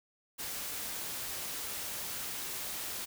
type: noise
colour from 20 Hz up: white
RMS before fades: -39 dBFS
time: 0.38-3.06 s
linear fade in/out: 20 ms
effects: none